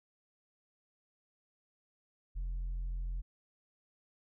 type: tone with tanh clipping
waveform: sine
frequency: 43.23 Hz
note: F1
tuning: 17 cents flat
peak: -35 dBFS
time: 2.35-3.22 s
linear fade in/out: 20 ms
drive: 2 dB
effects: none